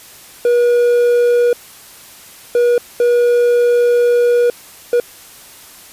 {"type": "tone bursts at uneven times", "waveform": "triangle", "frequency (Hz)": 481.5, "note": "B4", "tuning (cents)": -44, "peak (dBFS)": -7, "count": 4, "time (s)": [[0.45, 1.53], [2.55, 2.78], [3, 4.5], [4.93, 5]], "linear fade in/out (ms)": 2, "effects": ["white hiss -39 dBFS RMS until 5.92 s", "resampled to 32000 Hz"]}